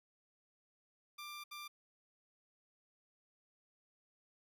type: tone bursts at uneven times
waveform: 15% pulse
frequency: 1186 Hz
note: D6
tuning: 17 cents sharp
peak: -40 dBFS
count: 2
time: 1.18-1.44 / 1.51-1.68 s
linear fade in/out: 10 ms
effects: none